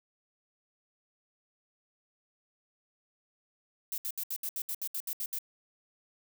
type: noise bursts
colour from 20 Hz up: violet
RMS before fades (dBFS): -35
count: 12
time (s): 3.92-5.387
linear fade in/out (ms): 2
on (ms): 59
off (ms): 69
effects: none